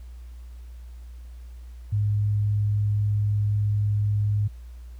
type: tone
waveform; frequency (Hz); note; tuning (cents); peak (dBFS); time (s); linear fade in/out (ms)
sine; 103.83; G#2; 0; -20; 1.92-4.48; 10
effects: added 60 Hz sine -38 dBFS peak until 4.99 s + pink hiss -61 dBFS RMS until 4.99 s